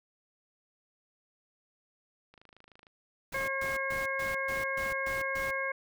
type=click train; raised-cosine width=0.3 ms; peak=-39 dBFS; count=15; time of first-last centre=2.34-2.868 s; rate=26.5 Hz
type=noise bursts; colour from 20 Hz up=pink; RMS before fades=-43 dBFS; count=8; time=3.32-5.51 s; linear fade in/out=5 ms; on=160 ms; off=130 ms
type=harmonic tone; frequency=540 Hz; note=C#5; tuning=45 cents flat; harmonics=1 / 2 / 3 / 4; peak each=-36 / -38 / -35 / -35 dBFS; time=3.34-5.72 s; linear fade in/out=5 ms
effects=none